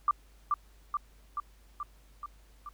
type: tone with echo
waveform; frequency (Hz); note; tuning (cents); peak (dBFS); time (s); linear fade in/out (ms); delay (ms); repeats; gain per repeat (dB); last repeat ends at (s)
sine; 1181; D6; +9; -21; 0.08-0.11; 2; 430; 6; -3; 2.69
effects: added 50 Hz sine -56 dBFS peak until 2.73 s + pink hiss -65 dBFS RMS until 2.73 s